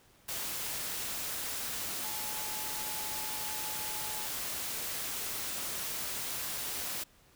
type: tone in noise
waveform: sine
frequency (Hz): 858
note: A5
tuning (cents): -44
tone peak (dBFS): -45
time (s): 2.03-4.27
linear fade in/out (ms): 10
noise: white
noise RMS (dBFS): -37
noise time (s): 0.28-7.04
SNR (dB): -11
effects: pink hiss -63 dBFS RMS until 7.35 s